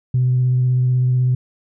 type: tone with vibrato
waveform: sine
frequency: 126.4 Hz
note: B2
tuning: 41 cents sharp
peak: -12 dBFS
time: 0.14-1.35 s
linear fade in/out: 5 ms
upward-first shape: sine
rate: 16 Hz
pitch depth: 14 cents each way
effects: tanh soft clip ceiling -9 dBFS